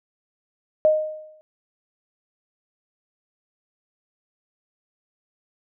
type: tone with exponential decay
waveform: sine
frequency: 619 Hz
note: D#5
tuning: 9 cents flat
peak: -11 dBFS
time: 0.85-1.41 s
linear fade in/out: 0 ms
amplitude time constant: 120 ms
effects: none